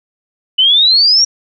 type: exponential sweep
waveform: sine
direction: up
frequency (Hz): 2960 to 5710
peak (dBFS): -6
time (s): 0.58-1.25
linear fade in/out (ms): 10
effects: none